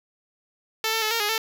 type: tone with pitch steps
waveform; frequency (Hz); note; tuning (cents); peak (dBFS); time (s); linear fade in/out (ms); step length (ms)
5% pulse; 442 / 447.6 / 432.3 / 460 / 415.9 / 445.5; A4 / A4 / A4 / A#4 / G#4 / A4; +8 / +30 / -31 / -23 / +2 / +22; -11; 0.84-1.38; 2; 90
effects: none